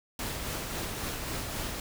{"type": "noise with tremolo", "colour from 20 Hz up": "pink", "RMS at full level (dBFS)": -34, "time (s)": [0.19, 1.8], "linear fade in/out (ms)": 2, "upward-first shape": "sine", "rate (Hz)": 3.7, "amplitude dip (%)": 30, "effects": []}